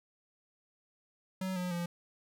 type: tone with pitch steps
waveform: square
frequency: 187.6 / 180.17 / 173.03 Hz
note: F#3 / F#3 / F3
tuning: +24 / -46 / -16 cents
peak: -34 dBFS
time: 1.41-1.86 s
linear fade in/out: 5 ms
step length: 150 ms
effects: none